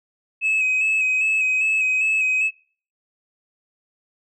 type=tone with vibrato; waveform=sine; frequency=2560 Hz; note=D#7; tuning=49 cents sharp; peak=-15 dBFS; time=0.41-2.51 s; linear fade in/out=50 ms; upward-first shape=square; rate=2.5 Hz; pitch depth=24 cents each way; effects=noise-tail reverb RT60 0.5 s tail -26 dB re dry + tanh soft clip ceiling -15 dBFS